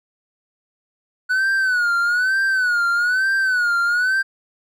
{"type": "tone with vibrato", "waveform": "triangle", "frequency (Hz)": 1480, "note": "F#6", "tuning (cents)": 0, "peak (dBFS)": -14, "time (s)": [1.29, 4.23], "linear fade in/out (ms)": 20, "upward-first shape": "sine", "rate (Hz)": 1.1, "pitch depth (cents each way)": 110, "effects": []}